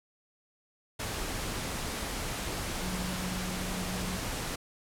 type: tone in noise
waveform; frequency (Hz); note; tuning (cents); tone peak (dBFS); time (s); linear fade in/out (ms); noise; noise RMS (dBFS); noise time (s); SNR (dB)
sine; 182.9; F#3; -20; -36; 2.81-4.17; 10; pink; -35; 0.99-4.56; -4
effects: low-pass 12000 Hz 12 dB/octave